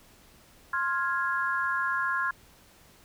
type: chord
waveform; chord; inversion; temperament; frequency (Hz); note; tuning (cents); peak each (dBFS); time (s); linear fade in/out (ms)
sine; F minor; second; equal with one note detuned; 1056.8 / 1396.9 / 1661.2; C6 / F6 / Ab6; +17 / 0 / 0; -30; 0.73-2.31; 5
effects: pink hiss -57 dBFS RMS until 3.04 s